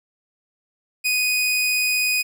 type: tone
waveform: sawtooth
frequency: 2489 Hz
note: D#7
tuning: in tune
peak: -15 dBFS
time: 1.04-2.23 s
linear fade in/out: 20 ms
effects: none